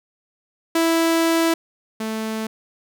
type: tone pair in turn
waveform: sawtooth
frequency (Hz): 329.6 / 220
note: E4 / A3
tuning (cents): 0 / 0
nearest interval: perfect fifth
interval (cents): 700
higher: first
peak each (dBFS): -12 / -20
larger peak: first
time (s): 0.75-1.54 / 2-2.47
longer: first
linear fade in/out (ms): 5
effects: none